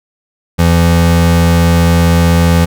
square tone pair together, 84.5 / 169.23 Hz, E2 / E3, +43 / +46 cents, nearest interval octave, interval 1203 cents, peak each -10 dBFS, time 0.58-2.66 s, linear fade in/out 20 ms, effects none

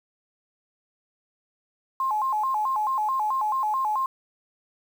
sine tone with vibrato, 950 Hz, A#5, 33 cents sharp, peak -22 dBFS, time 2-4.06 s, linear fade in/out 2 ms, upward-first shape square, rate 4.6 Hz, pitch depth 190 cents each way, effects 8-bit

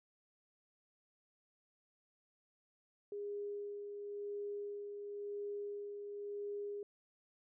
sine tone with tremolo, 408.7 Hz, G#4, 28 cents flat, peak -39 dBFS, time 3.12-6.83 s, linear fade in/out 2 ms, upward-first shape sine, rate 0.95 Hz, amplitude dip 40%, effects none

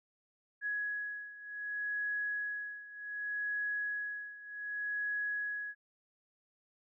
sine beating tone pair, 1674 / 1674.66 Hz, G#6 / G#6, +13 / +14 cents, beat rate 0.66 Hz, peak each -37 / -40 dBFS, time 0.61-5.75 s, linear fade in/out 50 ms, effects none

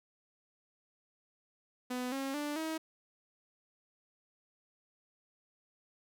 sawtooth tone with pitch steps, 250 / 271.1 / 293.9 / 318.6 Hz, B3 / C#4 / D4 / D#4, +21 / -38 / +1 / +41 cents, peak -31 dBFS, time 1.9-2.78 s, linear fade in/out 10 ms, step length 220 ms, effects none

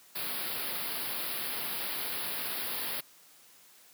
white band-stop noise, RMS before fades -35 dBFS, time 0.15-3.01 s, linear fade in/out 10 ms, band 5000 to 10000 Hz, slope 96 dB/octave, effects white hiss -58 dBFS RMS until 3.93 s + high-pass 150 Hz 12 dB/octave

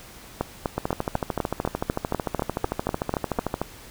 two click trains, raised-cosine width 1 ms, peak -10 / -9 dBFS, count 39 / 13, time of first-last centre 0.78-3.616 / 0.41-3.388 s, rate 13.4 / 4.03 Hz, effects pink hiss -45 dBFS RMS until 3.9 s

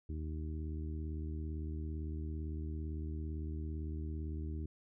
harmonic tone, 77.78 Hz, D#2, in tune, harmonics 1 / 2 / 3 / 4 / 5, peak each -38 / -48 / -50 / -48 / -54 dBFS, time 0.09-4.66 s, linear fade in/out 5 ms, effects none

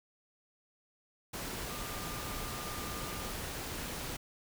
sine tone in noise, 1203 Hz, D6, 41 cents sharp, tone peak -47 dBFS, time 1.69-3.31 s, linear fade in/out 10 ms, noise pink, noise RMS -40 dBFS, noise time 1.33-4.17 s, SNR -10 dB, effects none

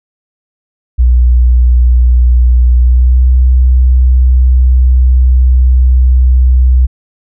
sine tone with pitch glide, 61 to 63.15 Hz, B1 to B1, -21 to +39 cents, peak -3 dBFS, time 0.98-6.87 s, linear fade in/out 20 ms, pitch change +60 cents, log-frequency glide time 2.76-3.28 s, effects none

